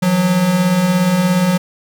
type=beating tone pair; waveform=square; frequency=164.81 / 181.81 Hz; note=E3 / F#3; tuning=0 / -30 cents; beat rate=17 Hz; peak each=-21 / -13 dBFS; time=0.02-1.58 s; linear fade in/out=10 ms; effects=none